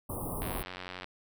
pink band-stop noise, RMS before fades -36 dBFS, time 0.09-0.63 s, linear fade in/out 10 ms, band 1200 to 9000 Hz, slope 96 dB/octave
click train, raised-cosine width 0.3 ms, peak -24 dBFS, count 58, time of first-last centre 0.42-1.044 s, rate 91.4 Hz
effects none

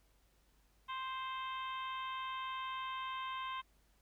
harmonic tone, 523.3 Hz, C5, in tune, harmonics 2 / 3 / 4 / 5 / 6 / 7, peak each -40 / -51 / -51 / -52 / -50 / -55 dBFS, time 0.88-3.62 s, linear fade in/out 20 ms, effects added 50 Hz sine -70 dBFS peak until 4.01 s + pink hiss -74 dBFS RMS until 4.01 s

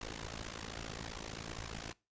pink noise with amplitude modulation, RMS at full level -40 dBFS, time 0.01-1.93 s, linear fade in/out 5 ms, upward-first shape sine, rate 55.3 Hz, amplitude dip 95%, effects noise-tail reverb RT60 0.3 s tail -24 dB re dry + resampled to 16000 Hz

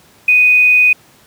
sine tone with quantisation, 2489 Hz, D#7, in tune, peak -6 dBFS, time 0.28-0.93 s, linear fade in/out 5 ms, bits 6, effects pink hiss -47 dBFS RMS until 1.26 s + high-pass 100 Hz 12 dB/octave

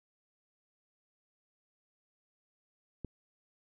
click, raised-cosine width 3 ms, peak -26 dBFS, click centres 3.047 s, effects none

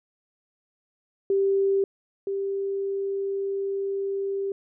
sine tone pair in turn, 392 / 393.6 Hz, G4 / G4, 0 / +7 cents, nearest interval unison, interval 7 cents, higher second, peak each -19 / -25 dBFS, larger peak first, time 1.3-1.84 / 2.27-4.52 s, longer second, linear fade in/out 2 ms, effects none

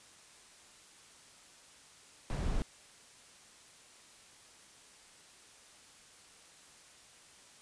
brown noise, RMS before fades -33 dBFS, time 2.3-2.62 s, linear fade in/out 0 ms, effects white hiss -58 dBFS RMS until 7.61 s + resampled to 22050 Hz

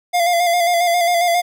square tone with vibrato, 695 Hz, F5, 9 cents flat, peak -14 dBFS, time 0.13-1.42 s, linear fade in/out 20 ms, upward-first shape square, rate 7.4 Hz, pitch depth 34 cents each way, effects none

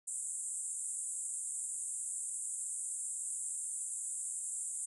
pink band-pass noise, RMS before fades -40 dBFS, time 0.07-4.86 s, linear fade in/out 10 ms, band 7400 to 9800 Hz, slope 96 dB/octave, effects none

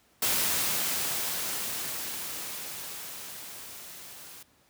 white noise with level ramp, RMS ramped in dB -26 to -47 dBFS, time 0.22-4.43 s, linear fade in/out 5 ms, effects pink hiss -64 dBFS RMS until 4.69 s + high-pass 80 Hz 12 dB/octave

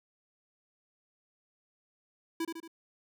square tone with echo, 329.6 Hz, E4, in tune, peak -31 dBFS, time 2.4-2.45 s, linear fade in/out 5 ms, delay 76 ms, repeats 3, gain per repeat -5 dB, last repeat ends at 2.678 s, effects none

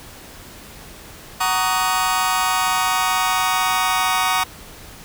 sawtooth chord, D# minor seventh, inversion first, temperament just, 746.7 / 933.4 / 1120.1 / 1244.5 Hz, F#5 / A#5 / C#6 / D#6, +16 / +2 / +18 / 0 cents, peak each -19 dBFS, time 1.4-4.44 s, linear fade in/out 10 ms, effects pink hiss -40 dBFS RMS until 5.04 s

